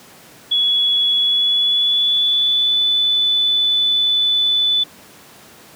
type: tone with pitch glide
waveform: sine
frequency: 3378 to 3489 Hz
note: G#7 to A7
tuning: +29 to -15 cents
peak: -13 dBFS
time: 0.51-4.84 s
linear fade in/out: 10 ms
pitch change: +56 cents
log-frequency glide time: 1.17-2.79 s
effects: pink hiss -43 dBFS RMS until 5.75 s + high-pass 150 Hz 12 dB/octave